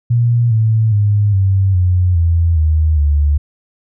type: tone with pitch steps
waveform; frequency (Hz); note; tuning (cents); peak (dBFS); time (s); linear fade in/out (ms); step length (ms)
sine; 118.7 / 110.75 / 103.33 / 96.41 / 89.96 / 83.93 / 78.31 / 73.07; A#2 / A2 / G#2 / G2 / F#2 / E2 / D#2 / D2; +32 / +12 / -8 / -28 / -48 / +32 / +12 / -8; -9; 0.1-3.38; 10; 410
effects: none